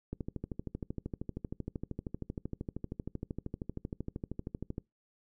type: click train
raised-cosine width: 3 ms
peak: -24 dBFS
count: 61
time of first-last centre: 0.13-4.781 s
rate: 12.9 Hz
effects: noise-tail reverb RT60 0.2 s tail -24 dB re dry